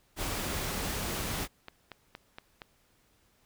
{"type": "noise", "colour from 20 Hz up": "pink", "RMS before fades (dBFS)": -34, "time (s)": [0.16, 1.48], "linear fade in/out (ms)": 50}
{"type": "click train", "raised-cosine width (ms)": 0.3, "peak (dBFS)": -26, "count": 6, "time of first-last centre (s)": [1.45, 2.618], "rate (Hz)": 4.28}
{"effects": ["pink hiss -68 dBFS RMS until 3.45 s"]}